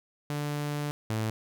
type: tone pair in turn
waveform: sawtooth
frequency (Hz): 146.83 / 110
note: D3 / A2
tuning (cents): 0 / 0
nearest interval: perfect fourth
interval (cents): 500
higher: first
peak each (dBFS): -26 / -24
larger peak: second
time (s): 0.3-0.91 / 1.1-1.3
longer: first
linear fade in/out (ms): 0
effects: none